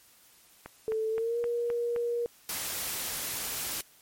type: click train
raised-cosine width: 0.5 ms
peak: -25 dBFS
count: 6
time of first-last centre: 0.66-1.962 s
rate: 3.84 Hz
type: tone with pitch glide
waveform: sine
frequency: 440 to 474.3 Hz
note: A4 to A#4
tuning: 0 to +30 cents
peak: -27 dBFS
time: 0.88-2.26 s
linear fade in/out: 0 ms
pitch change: +130 cents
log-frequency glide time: 1.1-1.39 s
type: noise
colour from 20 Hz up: white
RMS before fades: -34 dBFS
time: 2.49-3.81 s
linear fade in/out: 2 ms
effects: white hiss -59 dBFS RMS until 4.01 s + MP3 64 kbps